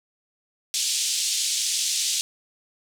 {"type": "band-pass noise", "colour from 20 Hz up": "white", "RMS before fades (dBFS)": -25, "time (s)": [0.74, 2.21], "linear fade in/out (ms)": 0, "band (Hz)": [3100, 8200], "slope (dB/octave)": 24, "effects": []}